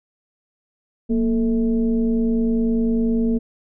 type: tone with frequency modulation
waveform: sine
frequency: 233.1 Hz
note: A#3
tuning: in tune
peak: -16 dBFS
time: 1.09-3.39 s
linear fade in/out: 20 ms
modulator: 208 Hz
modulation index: 0.7
effects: none